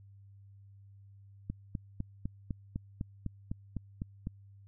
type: click train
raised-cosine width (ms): 5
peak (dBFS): -23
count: 12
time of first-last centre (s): 1.5-4.271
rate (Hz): 3.97
effects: added 99 Hz sine -53 dBFS peak until 4.67 s